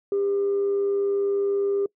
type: tone with amplitude modulation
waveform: sine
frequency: 399.7 Hz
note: G4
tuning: 34 cents sharp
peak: -18 dBFS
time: 0.12-1.86 s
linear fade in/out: 2 ms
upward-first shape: sine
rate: 108 Hz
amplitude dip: 30%
effects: noise-tail reverb RT60 0.1 s tail -24 dB re dry + tanh soft clip ceiling -17 dBFS